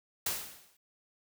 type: noise with exponential decay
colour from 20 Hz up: white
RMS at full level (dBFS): -30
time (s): 0.26-0.77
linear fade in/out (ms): 5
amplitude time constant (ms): 110
effects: none